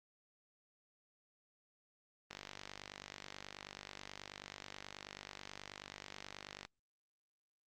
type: click train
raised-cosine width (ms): 0.2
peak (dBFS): -28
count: 215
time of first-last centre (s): 2.31-6.651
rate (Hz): 49.3
effects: noise-tail reverb RT60 0.1 s tail -23 dB re dry + Opus 32 kbps